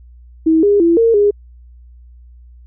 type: tone with pitch steps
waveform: sine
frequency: 321.2 / 407.6 / 336.9 / 458.3 / 410.2 Hz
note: E4 / G#4 / E4 / A#4 / G#4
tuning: -45 / -32 / +38 / -29 / -21 cents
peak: -8 dBFS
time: 0.46-1.31 s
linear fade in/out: 10 ms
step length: 170 ms
effects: added 60 Hz sine -38 dBFS peak until 2.66 s